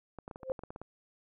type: clicks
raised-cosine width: 1 ms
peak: -29 dBFS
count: 11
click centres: 0.187 / 0.279 / 0.312 / 0.359 / 0.432 / 0.499 / 0.592 / 0.636 / 0.705 / 0.761 / 0.816 s
type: tone with exponential growth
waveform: sine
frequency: 523 Hz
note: C5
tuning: 1 cent flat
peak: -25 dBFS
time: 0.4-0.52 s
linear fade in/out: 1 ms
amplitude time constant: 24 ms
effects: none